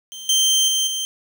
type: tone with level steps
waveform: 25% pulse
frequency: 3136 Hz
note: G7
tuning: in tune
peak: -29 / -11 / -14 / -19 dBFS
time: 0.12-1.05 s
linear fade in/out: 0 ms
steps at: 0.29 / 0.68 / 0.87 s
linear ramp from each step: 2 ms
effects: 8-bit